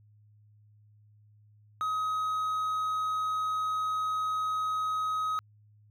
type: tone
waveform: triangle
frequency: 1265 Hz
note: D#6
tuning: 28 cents sharp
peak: -26 dBFS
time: 1.81-5.39 s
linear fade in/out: 0 ms
effects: added 105 Hz sine -57 dBFS peak until 5.9 s